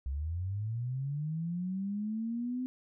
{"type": "linear sweep", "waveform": "sine", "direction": "up", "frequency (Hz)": [64, 257], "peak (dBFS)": -32, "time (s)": [0.06, 2.66], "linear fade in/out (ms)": 0, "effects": []}